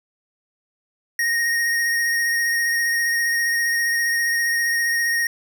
square tone with vibrato, 1864.7 Hz, A#6, in tune, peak -19 dBFS, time 1.19-5.27 s, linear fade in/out 2 ms, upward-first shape sine, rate 15 Hz, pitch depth 16 cents each way, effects none

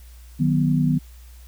sine chord, B major, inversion first, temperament just, 154.34 / 185.21 / 246.9 Hz, D#3 / F#3 / B3, -14 / +2 / 0 cents, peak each -19 / -24 / -21 dBFS, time 0.39-0.99 s, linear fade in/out 20 ms, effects added 60 Hz sine -41 dBFS peak until 1.47 s + white hiss -54 dBFS RMS until 1.47 s

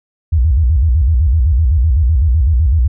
sine tone with vibrato, 70.1 Hz, C#2, 20 cents sharp, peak -8 dBFS, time 0.32-2.88 s, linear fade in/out 10 ms, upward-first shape square, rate 7.9 Hz, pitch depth 250 cents each way, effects none

